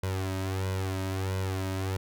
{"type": "tone with flanger", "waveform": "sawtooth", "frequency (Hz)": 95, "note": "F#2", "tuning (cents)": 46, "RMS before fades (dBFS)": -31, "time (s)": [0.03, 1.97], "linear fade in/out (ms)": 5, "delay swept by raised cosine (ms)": [2, 3.2], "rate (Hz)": 1.5, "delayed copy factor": 0.8, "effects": []}